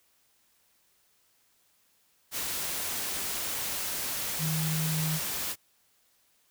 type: tone in noise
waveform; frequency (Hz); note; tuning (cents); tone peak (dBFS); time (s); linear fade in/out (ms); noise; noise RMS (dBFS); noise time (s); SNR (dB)
sine; 157.7; D#3; +24; -28; 4.38-5.2; 50; white; -33; 2.31-5.56; +2
effects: white hiss -68 dBFS RMS until 6.5 s